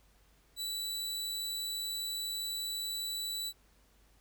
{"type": "tone", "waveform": "sawtooth", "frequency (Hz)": 3951, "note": "B7", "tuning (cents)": 0, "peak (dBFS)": -32, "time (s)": [0.56, 3.53], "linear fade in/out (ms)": 50, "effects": ["added 50 Hz sine -65 dBFS peak until 4.2 s", "pink hiss -68 dBFS RMS until 4.2 s"]}